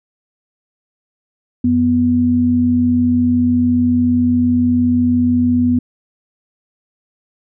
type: tone pair together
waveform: sine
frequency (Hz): 92.5 / 246.4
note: F#2 / B3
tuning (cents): 0 / -4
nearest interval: octave + perfect fourth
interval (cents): 1696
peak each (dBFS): -20 / -11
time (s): 1.64-5.79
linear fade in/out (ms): 5
effects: none